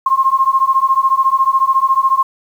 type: beating tone pair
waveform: sine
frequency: 1061 / 1075 Hz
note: C6 / C6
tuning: +24 / +47 cents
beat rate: 14 Hz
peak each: -13 dBFS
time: 0.06-2.23 s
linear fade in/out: 5 ms
effects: 7-bit